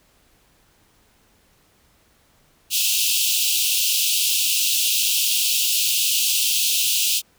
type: high-pass noise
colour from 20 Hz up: pink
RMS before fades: -20 dBFS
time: 2.7-7.22 s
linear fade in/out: 50 ms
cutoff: 2600 Hz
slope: 96 dB/octave
effects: pink hiss -59 dBFS RMS until 7.38 s